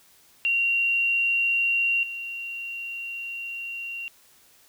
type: tone with level steps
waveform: sine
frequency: 2757 Hz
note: F7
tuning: 23 cents flat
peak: -20 / -31 dBFS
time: 0.45-4.08 s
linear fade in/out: 0 ms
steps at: 2.03 s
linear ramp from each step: 2 ms
effects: white hiss -57 dBFS RMS until 4.68 s